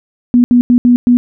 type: tone bursts at uneven times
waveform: sine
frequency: 243.6 Hz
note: B3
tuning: 24 cents flat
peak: -4 dBFS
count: 5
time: 0.34-0.44 / 0.51-0.61 / 0.7-0.78 / 0.85-0.96 / 1.07-1.17 s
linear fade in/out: 0 ms
effects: none